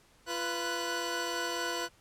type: tone cluster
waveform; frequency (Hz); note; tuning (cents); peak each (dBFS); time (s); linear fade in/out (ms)
15% pulse; 343.6 / 493.6 / 1485; F4 / B4 / F#6; -28 / -1 / +6; -30; 0.26-1.89; 50
effects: pink hiss -63 dBFS RMS until 2 s + low-pass 11000 Hz 12 dB/octave